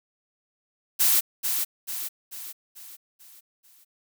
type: noise with echo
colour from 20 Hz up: blue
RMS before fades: -20 dBFS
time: 0.99-1.21 s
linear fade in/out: 20 ms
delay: 440 ms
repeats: 6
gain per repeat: -6 dB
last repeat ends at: 3.85 s
effects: none